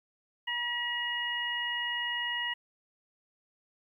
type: harmonic tone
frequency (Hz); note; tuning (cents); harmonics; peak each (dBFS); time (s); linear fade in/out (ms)
960; B5; -49; 1 / 2 / 3; -39 / -33 / -34; 0.47-2.54; 10
effects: 11-bit